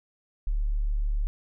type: tone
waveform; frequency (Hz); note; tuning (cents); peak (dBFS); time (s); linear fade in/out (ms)
sine; 36.51; D1; -9; -23; 0.47-1.27; 0
effects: none